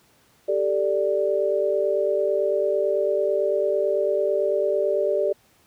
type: chord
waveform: sine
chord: G suspended second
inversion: none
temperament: just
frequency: 392 / 441 / 588 Hz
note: G4 / A4 / D5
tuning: 0 / +4 / +2 cents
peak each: -24 / -26 / -22 dBFS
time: 0.48-5.33 s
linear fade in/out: 10 ms
effects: pink hiss -59 dBFS RMS until 5.66 s + high-pass 80 Hz 12 dB/octave